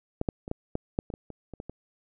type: clicks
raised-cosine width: 2 ms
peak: -14 / -13 / -24 / -16 / -15 / -12 / -24 / -22 / -27 / -27 / -24 / -24 dBFS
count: 12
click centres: 0.214 / 0.288 / 0.479 / 0.514 / 0.754 / 0.989 / 1.102 / 1.139 / 1.303 / 1.537 / 1.601 / 1.696 s
effects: none